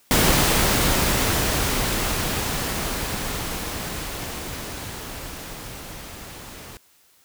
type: noise with level ramp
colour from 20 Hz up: pink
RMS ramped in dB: -17 to -40 dBFS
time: 0.11-6.77 s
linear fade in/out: 0 ms
effects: white hiss -58 dBFS RMS until 7.24 s